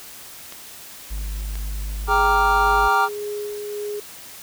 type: clicks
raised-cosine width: 0.2 ms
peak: -19 dBFS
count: 2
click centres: 0.524 / 1.555 s
type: tone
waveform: triangle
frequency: 50.8 Hz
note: G#1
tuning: 38 cents flat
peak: -23 dBFS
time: 1.1-2.89 s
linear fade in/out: 20 ms
type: chord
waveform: triangle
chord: G minor seventh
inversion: none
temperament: equal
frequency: 784 / 932.3 / 1174.7 / 1396.9 Hz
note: G5 / Bb5 / D6 / F6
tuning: 0 / 0 / 0 / 0 cents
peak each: -19 dBFS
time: 2.07-3.09 s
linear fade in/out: 50 ms
type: tone with tremolo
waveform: sine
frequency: 415 Hz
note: G#4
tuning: 1 cent flat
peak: -25 dBFS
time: 2.08-4 s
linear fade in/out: 5 ms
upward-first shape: sine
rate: 1.8 Hz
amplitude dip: 30%
effects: white hiss -40 dBFS RMS until 4.42 s